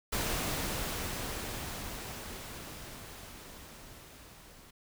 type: noise with level ramp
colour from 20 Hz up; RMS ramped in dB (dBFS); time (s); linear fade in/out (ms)
pink; -32 to -55; 0.12-4.71; 10
effects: none